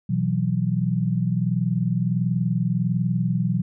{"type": "chord", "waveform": "sine", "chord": "B suspended fourth", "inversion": "none", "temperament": "equal", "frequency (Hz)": [123.47, 164.81, 185], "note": ["B2", "E3", "F#3"], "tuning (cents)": [0, 0, 0], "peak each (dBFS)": -24, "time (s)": [0.09, 3.62], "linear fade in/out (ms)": 10, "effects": []}